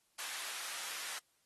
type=high-pass noise; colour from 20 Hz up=pink; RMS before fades=-43 dBFS; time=0.18-1.19 s; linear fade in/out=10 ms; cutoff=1300 Hz; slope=12 dB/octave; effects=white hiss -75 dBFS RMS until 1.45 s + AAC 32 kbps